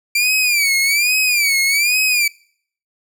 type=tone with vibrato; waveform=sawtooth; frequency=2344 Hz; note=D7; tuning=4 cents flat; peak=-10 dBFS; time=0.15-2.28 s; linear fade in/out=5 ms; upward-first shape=sine; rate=1.2 Hz; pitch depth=140 cents each way; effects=noise-tail reverb RT60 0.6 s tail -25 dB re dry